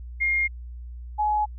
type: tone pair in turn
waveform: sine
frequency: 2128 / 844.5 Hz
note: C7 / G#5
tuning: +29 / +29 cents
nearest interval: octave + major third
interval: 1600 cents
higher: first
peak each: -20 dBFS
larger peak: neither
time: 0.2-0.48 / 1.18-1.46 s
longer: neither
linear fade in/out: 20 ms
effects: added 60 Hz sine -35 dBFS peak until 1.58 s